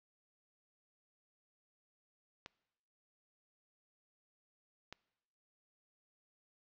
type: clicks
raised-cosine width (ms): 0.2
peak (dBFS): -28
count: 2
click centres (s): 2.461 / 4.926
effects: noise-tail reverb RT60 1.0 s tail -23 dB re dry + low-pass 5000 Hz 12 dB/octave

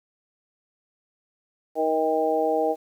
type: harmonic tone with a mistuned harmonic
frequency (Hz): 157.7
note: D#3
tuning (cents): +24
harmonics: 2 / 3 / 4 / 5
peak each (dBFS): -29 / -24 / -25 / -26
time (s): 1.75-2.76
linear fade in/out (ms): 50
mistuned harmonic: 5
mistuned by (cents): +16
effects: 9-bit

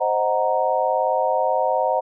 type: chord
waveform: sine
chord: C half-diminished seventh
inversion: none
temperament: equal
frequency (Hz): 523.3 / 622.3 / 740 / 932.3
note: C5 / Eb5 / Gb5 / Bb5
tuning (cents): 0 / 0 / 0 / 0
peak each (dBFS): -23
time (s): 0-2.01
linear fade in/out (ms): 20
effects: none

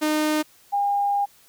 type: tone pair in turn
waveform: sawtooth / sine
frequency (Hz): 306.1 / 807.8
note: D#4 / G#5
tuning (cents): -28 / -48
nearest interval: octave + perfect fourth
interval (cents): 1680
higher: second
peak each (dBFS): -16 / -19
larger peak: first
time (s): 0.01-0.43 / 0.72-1.26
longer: second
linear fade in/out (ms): 20
effects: white hiss -55 dBFS RMS until 1.48 s

